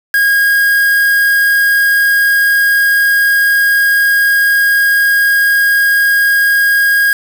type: tone with quantisation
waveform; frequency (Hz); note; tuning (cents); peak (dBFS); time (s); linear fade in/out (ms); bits
triangle; 1634; G#6; -29; -6; 0.14-7.13; 2; 3
effects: none